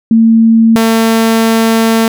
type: tone pair in turn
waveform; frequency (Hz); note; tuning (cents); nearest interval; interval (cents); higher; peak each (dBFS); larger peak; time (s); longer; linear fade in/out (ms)
sine / sawtooth; 226 / 225; A3 / A3; +47 / +39; unison; 8; first; -3; neither; 0.11-0.76 / 0.76-2.08; second; 2
effects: none